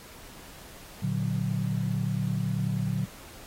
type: chord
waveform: sine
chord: Bb augmented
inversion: none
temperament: equal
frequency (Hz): 116.54 / 146.83 / 185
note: Bb2 / D3 / F#3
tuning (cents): 0 / 0 / 0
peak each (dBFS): -30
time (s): 1.02-3.06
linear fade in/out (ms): 10
effects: pink hiss -48 dBFS RMS until 3.46 s + AAC 48 kbps